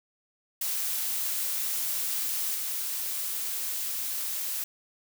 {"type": "noise with level steps", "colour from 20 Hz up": "blue", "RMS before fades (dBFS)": [-30, -32], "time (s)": [0.61, 4.64], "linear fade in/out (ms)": 5, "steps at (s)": 2.54, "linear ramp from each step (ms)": 10, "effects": []}